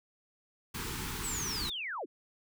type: band-stop noise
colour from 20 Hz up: pink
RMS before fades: -38 dBFS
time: 0.74-1.7 s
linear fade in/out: 10 ms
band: 460 to 820 Hz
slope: 96 dB/octave
type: linear sweep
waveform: sine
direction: down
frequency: 8180 to 220 Hz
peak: -35 dBFS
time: 1.23-2.06 s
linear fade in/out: 20 ms
effects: none